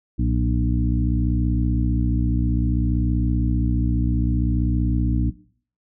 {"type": "harmonic tone with a mistuned harmonic", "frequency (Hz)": 60.6, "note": "B1", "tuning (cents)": -32, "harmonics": [1, 2, 3, 4, 5], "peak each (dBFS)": [-21, -24, -26, -27, -28], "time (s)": [0.18, 5.31], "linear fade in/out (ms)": 20, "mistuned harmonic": 2, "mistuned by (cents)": -79, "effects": ["noise-tail reverb RT60 0.5 s tail -17 dB re dry"]}